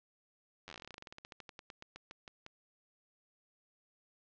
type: slowing click train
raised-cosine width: 0.2 ms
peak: -30 dBFS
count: 30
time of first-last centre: 0.68-2.464 s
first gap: 10 ms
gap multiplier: 1.11
effects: low-pass 5000 Hz 12 dB/octave